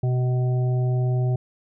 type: harmonic tone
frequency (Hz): 125.9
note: B2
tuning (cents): +34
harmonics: 1 / 3 / 5 / 6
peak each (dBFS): -19 / -32 / -36 / -39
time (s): 0.03-1.36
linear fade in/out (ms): 5
effects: none